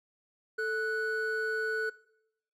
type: tone pair together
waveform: triangle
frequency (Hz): 440 / 1480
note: A4 / F#6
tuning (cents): 0 / 0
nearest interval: octave + major sixth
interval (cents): 2100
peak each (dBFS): -31 / -30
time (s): 0.58-1.9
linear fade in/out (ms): 10
effects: noise-tail reverb RT60 0.8 s tail -21 dB re dry